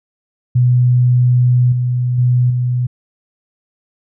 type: tone with level steps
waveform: sine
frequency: 124 Hz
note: B2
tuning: 7 cents sharp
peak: -8 / -13 / -9 / -13 dBFS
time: 0.55-2.87 s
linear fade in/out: 10 ms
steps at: 1.72 / 2.18 / 2.5 s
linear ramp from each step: 5 ms
effects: none